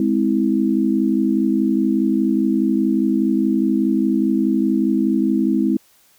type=chord; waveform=sine; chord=Ab augmented; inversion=none; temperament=just; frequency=207.7 / 259.6 / 324.5 Hz; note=Ab3 / C4 / E4; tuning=0 / -13 / -27 cents; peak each=-19 dBFS; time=0-5.77 s; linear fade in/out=2 ms; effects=white hiss -55 dBFS RMS until 6.18 s